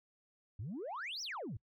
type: exponential two-way sweep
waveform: sine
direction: up then down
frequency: 88.3 to 6100 to 88.3 Hz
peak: -38 dBFS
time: 0.59-1.57 s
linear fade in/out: 5 ms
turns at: 1.22 s
effects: noise-tail reverb RT60 0.1 s tail -25 dB re dry + tanh soft clip ceiling -37 dBFS